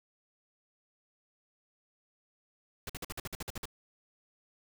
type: noise bursts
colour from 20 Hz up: pink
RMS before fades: -39 dBFS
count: 11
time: 2.87-3.655 s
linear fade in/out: 2 ms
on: 25 ms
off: 51 ms
effects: none